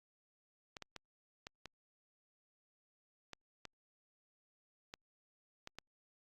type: clicks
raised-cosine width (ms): 0.2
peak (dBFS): -29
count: 10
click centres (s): 0.768 / 0.823 / 0.963 / 1.469 / 1.657 / 3.333 / 3.653 / 4.939 / 5.674 / 5.786
effects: Opus 48 kbps